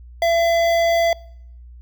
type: tone with notch filter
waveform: square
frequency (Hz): 674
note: E5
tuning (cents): +38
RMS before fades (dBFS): -17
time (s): 0.22-1.13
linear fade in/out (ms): 2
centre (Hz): 9500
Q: 0.55
effects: noise-tail reverb RT60 0.7 s tail -25 dB re dry + added 60 Hz sine -38 dBFS peak until 1.81 s